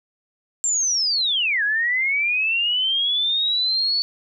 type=linear two-way sweep; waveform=sine; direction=down then up; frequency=7459 to 1630 to 4474 Hz; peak=-18 dBFS; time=0.64-4.02 s; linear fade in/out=0 ms; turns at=1.63 s; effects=none